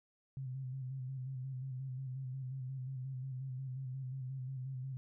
sine tone with vibrato, 130.81 Hz, C3, in tune, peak -39 dBFS, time 0.37-4.97 s, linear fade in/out 0 ms, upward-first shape square, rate 5.6 Hz, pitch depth 43 cents each way, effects none

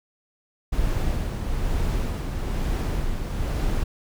brown noise with tremolo, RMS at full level -23 dBFS, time 0.72-3.84 s, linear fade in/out 10 ms, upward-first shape sine, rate 1.1 Hz, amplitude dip 40%, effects none

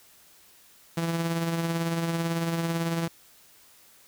sawtooth tone with tremolo, 166.7 Hz, E3, 20 cents sharp, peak -20 dBFS, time 0.97-3.08 s, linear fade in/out 5 ms, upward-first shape triangle, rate 18 Hz, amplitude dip 45%, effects white hiss -56 dBFS RMS until 4.07 s

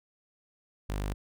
sawtooth tone, 50 Hz, G1, 35 cents sharp, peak -27 dBFS, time 0.89-1.14 s, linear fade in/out 10 ms, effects none

